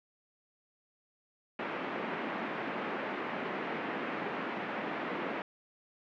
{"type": "band-pass noise", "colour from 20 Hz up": "pink", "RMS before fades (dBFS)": -37, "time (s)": [1.59, 5.42], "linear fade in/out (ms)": 2, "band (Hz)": [210, 2400], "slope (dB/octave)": 24, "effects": []}